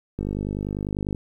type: click train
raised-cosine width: 3 ms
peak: -15 dBFS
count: 49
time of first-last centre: 0.19-1.148 s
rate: 50.1 Hz
effects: 9-bit